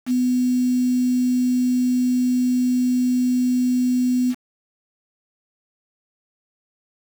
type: tone with quantisation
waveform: sine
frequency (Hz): 250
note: B3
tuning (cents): +21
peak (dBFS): -16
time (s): 0.06-4.35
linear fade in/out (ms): 50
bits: 6
effects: none